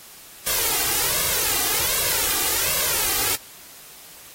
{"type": "noise with flanger", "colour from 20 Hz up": "white", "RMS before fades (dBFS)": -22, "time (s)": [0.46, 3.36], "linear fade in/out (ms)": 10, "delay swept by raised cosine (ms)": [1.8, 2.54], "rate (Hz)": 1.3, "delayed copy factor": 0.7, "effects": ["white hiss -44 dBFS RMS until 4.34 s", "AAC 48 kbps"]}